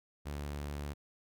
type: tone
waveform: sawtooth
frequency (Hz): 72.5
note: D2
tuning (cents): -22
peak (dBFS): -34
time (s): 0.25-0.94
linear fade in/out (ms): 20
effects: none